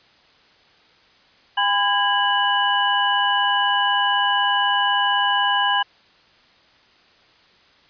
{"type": "tone cluster", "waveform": "sine", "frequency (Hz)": [809, 1007, 1639, 2958], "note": ["G#5", "B5", "G#6", "F#7"], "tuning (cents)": [-46, 33, -23, -1], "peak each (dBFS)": -22, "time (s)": [1.57, 5.83], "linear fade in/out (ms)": 10, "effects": ["white hiss -54 dBFS RMS until 7.89 s", "resampled to 11025 Hz"]}